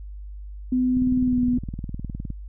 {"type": "tone with pitch glide", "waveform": "sine", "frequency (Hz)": [253, 246.5], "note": ["B3", "B3"], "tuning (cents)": [42, -3], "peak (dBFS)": -18, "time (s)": [0.72, 1.58], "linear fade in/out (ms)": 5, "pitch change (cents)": -45, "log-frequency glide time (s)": [1.22, 1.42]}
{"type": "click train", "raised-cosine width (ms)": 5, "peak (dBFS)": -19, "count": 27, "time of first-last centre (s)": [0.97, 2.303], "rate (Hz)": 19.5}
{"effects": ["added 50 Hz sine -34 dBFS peak until 2.48 s"]}